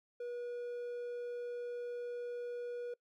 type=tone; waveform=triangle; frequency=483.3 Hz; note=B4; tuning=38 cents flat; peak=-37 dBFS; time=0.2-2.94 s; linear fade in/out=5 ms; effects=noise-tail reverb RT60 0.1 s tail -23 dB re dry